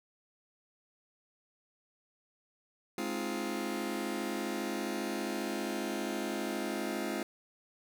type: chord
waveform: sawtooth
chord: F minor seventh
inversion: first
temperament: just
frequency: 209.5 / 261.9 / 314.3 / 349.2 Hz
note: Ab3 / C4 / Eb4 / F4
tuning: +15 / +2 / +18 / 0 cents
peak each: -35 / -35 / -37 / -34 dBFS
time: 2.98-7.23 s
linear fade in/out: 2 ms
effects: none